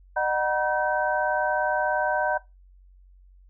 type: tone cluster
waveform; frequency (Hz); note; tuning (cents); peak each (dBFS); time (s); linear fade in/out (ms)
sine; 609 / 746 / 960 / 1540; D#5 / F#5 / B5 / G6; -37 / +14 / -49 / -31; -27; 0.16-2.38; 10
effects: noise-tail reverb RT60 0.2 s tail -18 dB re dry + added 46 Hz sine -50 dBFS peak until 3.49 s